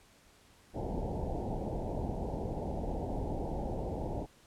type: low-pass noise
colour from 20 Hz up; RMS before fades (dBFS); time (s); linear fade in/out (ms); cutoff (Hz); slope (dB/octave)
pink; -36; 0.73-4.27; 50; 900; 96
effects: pink hiss -62 dBFS RMS until 4.46 s + low-pass 11000 Hz 12 dB/octave